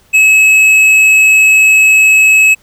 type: tone with tanh clipping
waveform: triangle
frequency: 2577 Hz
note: E7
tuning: 40 cents flat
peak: -5 dBFS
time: 0.13-2.55 s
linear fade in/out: 20 ms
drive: 12 dB
effects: pink hiss -49 dBFS RMS until 2.62 s